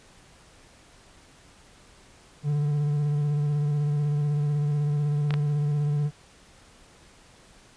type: tone with vibrato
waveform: triangle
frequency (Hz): 146.83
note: D3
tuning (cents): 0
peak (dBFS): -20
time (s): 2.43-6.11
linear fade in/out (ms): 50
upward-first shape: square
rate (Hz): 16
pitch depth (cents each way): 23
type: clicks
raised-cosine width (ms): 0.3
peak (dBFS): -15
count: 2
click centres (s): 5.307 / 5.34
effects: pink hiss -54 dBFS RMS until 7.76 s + resampled to 22050 Hz